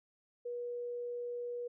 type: tone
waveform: sine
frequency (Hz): 483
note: B4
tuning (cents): -39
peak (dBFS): -37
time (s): 0.45-1.68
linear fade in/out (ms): 10
effects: none